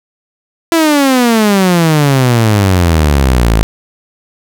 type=exponential sweep; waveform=sawtooth; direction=down; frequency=337.5 to 52.1 Hz; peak=-3 dBFS; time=0.72-3.63 s; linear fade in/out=0 ms; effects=none